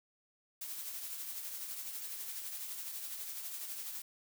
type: noise with tremolo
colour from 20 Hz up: blue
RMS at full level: -41 dBFS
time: 0.61-4.02 s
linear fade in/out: 5 ms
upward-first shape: triangle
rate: 12 Hz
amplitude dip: 45%
effects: none